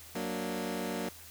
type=chord; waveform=20% pulse; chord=Gb augmented; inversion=none; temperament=equal; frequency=185 / 233.1 / 293.7 Hz; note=Gb3 / Bb3 / D4; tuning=0 / 0 / 0 cents; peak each=-33 / -32 / -35 dBFS; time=0.15-1.09 s; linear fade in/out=5 ms; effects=added 82 Hz sine -57 dBFS peak until 1.3 s + white hiss -51 dBFS RMS until 1.3 s